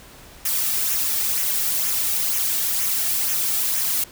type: noise with flanger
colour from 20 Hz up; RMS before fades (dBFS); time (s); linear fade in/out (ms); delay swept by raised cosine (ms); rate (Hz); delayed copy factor
blue; -22; 0.45-4.04; 5; 0.22 to 2.02; 2.1; -0.5
effects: pink hiss -45 dBFS RMS until 4.11 s